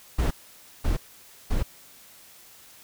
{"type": "noise bursts", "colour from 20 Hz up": "brown", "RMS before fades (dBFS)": -23, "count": 3, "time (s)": [0.18, 1.63], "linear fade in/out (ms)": 10, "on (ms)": 130, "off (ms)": 530, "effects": ["white hiss -51 dBFS RMS until 2.83 s"]}